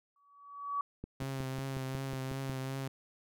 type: tone with exponential growth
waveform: sine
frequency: 1137 Hz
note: C#6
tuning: 44 cents sharp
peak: -29 dBFS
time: 0.16-0.81 s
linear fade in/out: 2 ms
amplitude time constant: 140 ms
type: click train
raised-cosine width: 3 ms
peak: -28 dBFS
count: 9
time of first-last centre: 1.04-2.497 s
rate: 5.49 Hz
type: tone with vibrato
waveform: sawtooth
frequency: 133.4 Hz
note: C3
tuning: 34 cents sharp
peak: -32 dBFS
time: 1.2-2.88 s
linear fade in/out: 5 ms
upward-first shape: triangle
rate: 2.7 Hz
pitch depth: 31 cents each way
effects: none